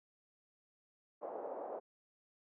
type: band-pass noise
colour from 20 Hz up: pink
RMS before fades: -44 dBFS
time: 1.21-1.8 s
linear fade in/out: 20 ms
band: 440 to 770 Hz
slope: 24 dB/octave
effects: none